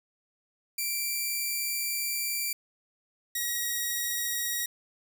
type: tone pair in turn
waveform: 5% pulse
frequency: 2349 / 1898.4 Hz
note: D7 / A#6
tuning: 0 / +31 cents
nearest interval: major third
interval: 369 cents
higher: first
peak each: -19 / -18 dBFS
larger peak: second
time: 0.78-2.53 / 3.35-4.66 s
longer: first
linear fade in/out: 5 ms
effects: none